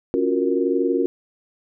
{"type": "chord", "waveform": "sine", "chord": "Gb major seventh", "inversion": "second", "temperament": "equal", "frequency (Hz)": [277.2, 349.2, 370, 466.2], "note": ["Db4", "F4", "Gb4", "Bb4"], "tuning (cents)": [0, 0, 0, 0], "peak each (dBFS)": -23, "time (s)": [0.14, 1.06], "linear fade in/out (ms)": 0, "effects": []}